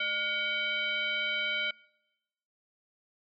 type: tone with frequency modulation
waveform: sine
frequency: 2258 Hz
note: C#7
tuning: 31 cents sharp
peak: -28 dBFS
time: 0-1.71 s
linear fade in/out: 5 ms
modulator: 826 Hz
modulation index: 1.3
effects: noise-tail reverb RT60 1.0 s tail -26 dB re dry